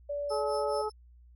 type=tone; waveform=sine; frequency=577 Hz; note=D5; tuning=31 cents flat; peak=-31 dBFS; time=0.09-0.82 s; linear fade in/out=10 ms
type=tone with tremolo; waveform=35% pulse; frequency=5274 Hz; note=E8; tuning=in tune; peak=-38 dBFS; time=0.29-0.92 s; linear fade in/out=10 ms; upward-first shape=triangle; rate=4.7 Hz; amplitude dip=95%
type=harmonic tone; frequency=427.8 Hz; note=A4; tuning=49 cents flat; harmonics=1 / 2 / 3; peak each=-32 / -35 / -37 dBFS; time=0.3-0.9 s; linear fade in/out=20 ms
effects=added 60 Hz sine -53 dBFS peak until 1.35 s